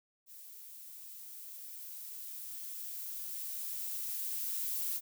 violet noise with level ramp, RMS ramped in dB -52 to -35 dBFS, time 0.26-5.01 s, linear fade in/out 50 ms, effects none

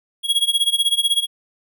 square tone with tremolo, 3311 Hz, G#7, 6 cents flat, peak -13 dBFS, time 0.23-1.27 s, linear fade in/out 50 ms, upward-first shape sine, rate 16 Hz, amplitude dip 90%, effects none

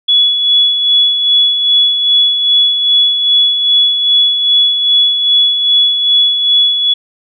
sine tone with tremolo, 3394 Hz, G#7, 37 cents sharp, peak -5 dBFS, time 0.08-6.94 s, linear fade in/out 10 ms, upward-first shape sine, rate 2.5 Hz, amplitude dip 50%, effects none

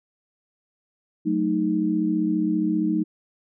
sine chord, D# diminished, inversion first, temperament equal, 185 / 220 / 311.1 Hz, F#3 / A3 / D#4, 0 / 0 / 0 cents, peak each -26 / -26 / -22 dBFS, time 1.25-3.04 s, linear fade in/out 20 ms, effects none

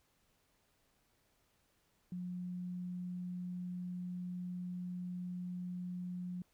sine tone, 179.3 Hz, F3, 46 cents sharp, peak -39 dBFS, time 2.12-6.42 s, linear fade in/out 2 ms, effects pink hiss -75 dBFS RMS until 6.53 s

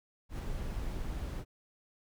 brown noise with ADSR envelope, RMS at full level -34 dBFS, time 0.29-1.45 s, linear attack 100 ms, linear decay 5 ms, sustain -3 dB, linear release 54 ms, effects none

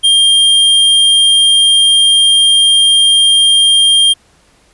square tone, 3202 Hz, G7, 36 cents sharp, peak -6 dBFS, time 0.03-4.14 s, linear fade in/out 20 ms, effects pink hiss -50 dBFS RMS until 4.73 s + resampled to 24000 Hz

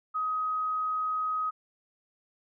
sine tone, 1260 Hz, D#6, 21 cents sharp, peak -27 dBFS, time 0.14-1.51 s, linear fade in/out 20 ms, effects none

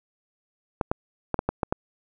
clicks, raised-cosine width 1 ms, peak -9 dBFS, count 7, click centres 0.812 / 0.915 / 1.343 / 1.391 / 1.49 / 1.632 / 1.725 s, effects none

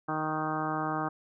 harmonic tone with a mistuned harmonic, 155.56 Hz, D#3, in tune, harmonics 1 / 2 / 3 / 4 / 5 / 6 / 7 / 8 / 9 / 10, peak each -38 / -35 / -42 / -40 / -35 / -40 / -38 / -36 / -45 / -42 dBFS, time 0.08-1.09 s, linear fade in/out 10 ms, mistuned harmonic 6, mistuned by +21 cents, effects none

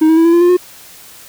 triangle tone with pitch steps, 314.1 / 321.3 / 328.6 / 336.1 / 343.7 / 351.5 / 359.6 Hz, D#4 / E4 / E4 / E4 / F4 / F4 / F#4, +16 / -44 / -5 / +34 / -28 / +11 / -49 cents, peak -4 dBFS, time 0.01-0.57 s, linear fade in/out 10 ms, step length 80 ms, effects white hiss -38 dBFS RMS until 1.28 s

